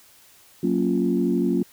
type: chord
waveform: sine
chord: Gb major seventh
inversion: none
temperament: equal with one note detuned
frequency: 185 / 231.5 / 277.2 / 349.2 Hz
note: Gb3 / Bb3 / Db4 / F4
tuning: 0 / -12 / 0 / 0 cents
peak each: -24 dBFS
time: 0.63-1.63 s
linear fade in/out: 5 ms
effects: tanh soft clip ceiling -9 dBFS + white hiss -53 dBFS RMS until 1.72 s